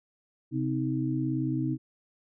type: tone cluster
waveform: sine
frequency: 132.5 / 257.1 / 315.3 Hz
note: C3 / C4 / D#4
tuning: +22 / -30 / +23 cents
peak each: -30 / -32 / -30 dBFS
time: 0.51-1.78 s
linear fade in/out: 50 ms
effects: none